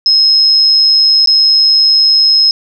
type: tone with dropouts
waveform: sine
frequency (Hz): 5150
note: E8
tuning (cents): -41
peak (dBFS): -5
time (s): 0.06-2.51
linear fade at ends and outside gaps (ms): 1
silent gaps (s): 1.26-1.273
effects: none